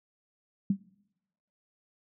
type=tone with exponential decay; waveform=sine; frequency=196.8 Hz; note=G3; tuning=7 cents sharp; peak=-19 dBFS; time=0.7-0.79 s; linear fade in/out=5 ms; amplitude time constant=19 ms; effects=noise-tail reverb RT60 0.9 s tail -23 dB re dry